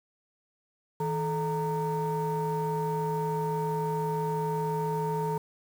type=tone cluster; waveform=sine; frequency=158.9 / 433.8 / 923 Hz; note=D#3 / A4 / A#5; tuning=+37 / -25 / -17 cents; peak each=-30 dBFS; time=1-5.38 s; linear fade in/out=5 ms; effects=tanh soft clip ceiling -22 dBFS + 8-bit